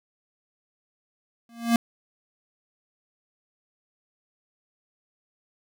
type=tone with exponential growth; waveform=square; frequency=233.1 Hz; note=A#3; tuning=in tune; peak=-15 dBFS; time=1.49-1.76 s; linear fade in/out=2 ms; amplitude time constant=58 ms; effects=none